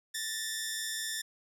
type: tone pair together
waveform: 10% pulse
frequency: 1760 / 1864.7 Hz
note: A6 / A#6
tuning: 0 / 0 cents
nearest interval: minor second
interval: 100 cents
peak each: -26 / -31 dBFS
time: 0.14-1.22 s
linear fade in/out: 10 ms
effects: none